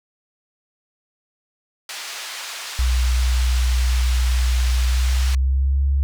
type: band-pass noise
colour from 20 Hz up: white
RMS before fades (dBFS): -32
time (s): 1.89-5.35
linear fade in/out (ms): 2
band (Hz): 860 to 5600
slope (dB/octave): 12
type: tone with pitch glide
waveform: sine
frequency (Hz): 61.9 to 69.08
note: B1 to C#2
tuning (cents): +5 to -5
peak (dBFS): -15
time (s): 2.79-6.03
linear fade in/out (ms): 0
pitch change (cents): +190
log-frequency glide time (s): 4.87-5.84
effects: none